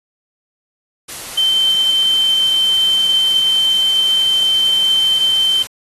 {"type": "tone in noise", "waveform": "sine", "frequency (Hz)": 3100, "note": "G7", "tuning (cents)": -20, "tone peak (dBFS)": -11, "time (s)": [1.37, 5.63], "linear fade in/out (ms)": 10, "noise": "white", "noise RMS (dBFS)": -29, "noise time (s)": [1.08, 5.67], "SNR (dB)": 15, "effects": ["AAC 32 kbps"]}